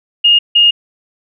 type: tone bursts at uneven times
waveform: sine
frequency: 2845 Hz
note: F7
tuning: 31 cents sharp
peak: -5 dBFS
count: 2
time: 0.24-0.39 / 0.55-0.71 s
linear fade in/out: 10 ms
effects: none